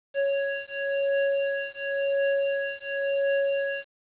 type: beating tone pair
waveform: square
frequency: 554.4 / 555.34 Hz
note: C#5 / C#5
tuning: 0 / +3 cents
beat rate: 0.94 Hz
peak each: -28 / -28 dBFS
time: 0.14-3.85 s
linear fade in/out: 50 ms
effects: resampled to 8000 Hz + 9-bit